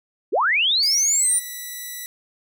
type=linear sweep; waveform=sine; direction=up; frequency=274.8 to 9397 Hz; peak=-16 dBFS; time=0.32-1.4 s; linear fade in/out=20 ms
type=tone with pitch glide; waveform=5% pulse; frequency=2189 to 1961.5 Hz; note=C#7 to B6; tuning=-22 to -12 cents; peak=-21 dBFS; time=0.83-2.06 s; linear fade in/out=0 ms; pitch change=-190 cents; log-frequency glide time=1.18-1.31 s
effects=none